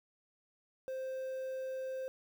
triangle tone with quantisation, 523.3 Hz, C5, in tune, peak -35 dBFS, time 0.88-2.08 s, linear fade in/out 0 ms, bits 10, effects none

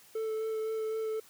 triangle tone with vibrato, 440 Hz, A4, in tune, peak -29 dBFS, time 0.15-1.2 s, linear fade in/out 5 ms, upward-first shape sine, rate 3.9 Hz, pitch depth 13 cents each way, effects white hiss -58 dBFS RMS until 1.29 s + high-pass 80 Hz 12 dB/octave

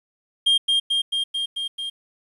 triangle tone with echo, 3213 Hz, G7, 42 cents sharp, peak -13 dBFS, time 0.46-0.58 s, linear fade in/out 10 ms, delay 220 ms, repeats 6, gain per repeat -2 dB, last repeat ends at 1.9 s, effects resampled to 32000 Hz + 9-bit

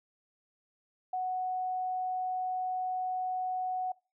sine tone, 740 Hz, F#5, in tune, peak -30 dBFS, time 1.13-3.92 s, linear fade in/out 5 ms, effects noise-tail reverb RT60 0.3 s tail -23 dB re dry

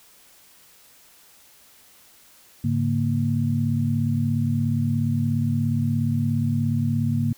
sine tone cluster, 105.4 / 142.4 / 232.6 Hz, G#2 / C#3 / A#3, +26 / +47 / -4 cents, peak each -24 dBFS, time 2.64-7.33 s, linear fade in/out 5 ms, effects white hiss -53 dBFS RMS until 7.37 s

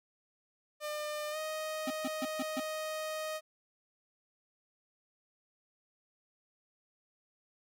sawtooth tone with pitch glide, 601 to 624 Hz, D5 to D#5, +40 to +5 cents, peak -32 dBFS, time 0.8-3.41 s, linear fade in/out 50 ms, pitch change +65 cents, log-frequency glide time 1.31-1.37 s
square tone bursts, 261.6 Hz, C4, in tune, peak -34 dBFS, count 5, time 1.87-2.6 s, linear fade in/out 5 ms, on 34 ms, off 140 ms
effects none

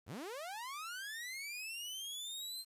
sawtooth linear sweep, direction up, 56.7 to 4186 Hz, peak -39 dBFS, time 0.06-2.65 s, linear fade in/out 50 ms, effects resampled to 32000 Hz + 11-bit

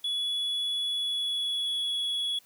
triangle tone with pitch glide, 3397 to 3370 Hz, G#7 to G#7, +38 to +25 cents, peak -26 dBFS, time 0.04-2.39 s, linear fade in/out 5 ms, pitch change -13 cents, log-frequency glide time 0.89-1.94 s, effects white hiss -60 dBFS RMS until 2.45 s + high-pass 100 Hz 12 dB/octave

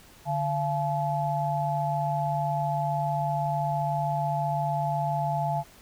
sine tone cluster, 147.4 / 685 / 859 Hz, D3 / F5 / A5, +7 / -34 / -42 cents, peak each -29 dBFS, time 0.25-5.64 s, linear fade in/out 50 ms, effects pink hiss -53 dBFS RMS until 5.81 s

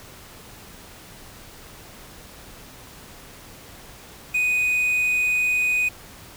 triangle tone with quantisation, 2489 Hz, D#7, in tune, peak -17 dBFS, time 4.34-5.89 s, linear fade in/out 10 ms, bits 7, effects pink hiss -44 dBFS RMS until 6.36 s

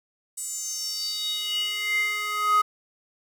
square tone with high-pass filter sweep, 419 Hz, G#4, 15 cents sharp, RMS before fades -27 dBFS, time 0.37-2.62 s, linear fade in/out 10 ms, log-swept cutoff 8300 to 1200 Hz, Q 7.2, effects none

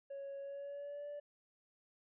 triangle tone with pitch glide, 554.4 to 582 Hz, C#5 to D5, 0 to -16 cents, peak -40 dBFS, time 0.1-1.2 s, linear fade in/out 10 ms, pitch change +84 cents, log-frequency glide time 0.4-1.08 s, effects tanh soft clip ceiling -39 dBFS + resampled to 8000 Hz

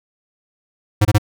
square tone bursts, 104.9 Hz, G#2, 18 cents sharp, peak -10 dBFS, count 3, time 1.01-1.183 s, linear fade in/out 10 ms, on 41 ms, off 25 ms, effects none

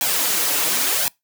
white noise with flanger, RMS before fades -20 dBFS, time 0.01-1.08 s, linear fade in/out 0 ms, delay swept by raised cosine 1.2 to 7.1 ms, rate 0.94 Hz, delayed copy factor +0.7, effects noise-tail reverb RT60 0.2 s tail -25 dB re dry + high-pass 200 Hz 12 dB/octave

